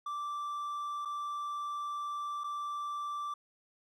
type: tone with dropouts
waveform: triangle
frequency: 1171 Hz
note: D6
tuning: 5 cents flat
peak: -33 dBFS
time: 0.06-3.34 s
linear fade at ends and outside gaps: 5 ms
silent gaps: 1.051-1.055 / 2.437-2.441 s
effects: none